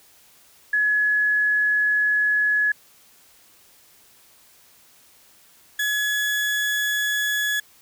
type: tone pair in turn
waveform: sine / 35% pulse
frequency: 1694 / 1694 Hz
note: G#6 / G#6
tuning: +34 / +34 cents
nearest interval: unison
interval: 0 cents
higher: neither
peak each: -17 / -19 dBFS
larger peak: first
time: 0.73-2.72 / 5.79-7.6 s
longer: first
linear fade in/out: 5 ms
effects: white hiss -54 dBFS RMS until 7.81 s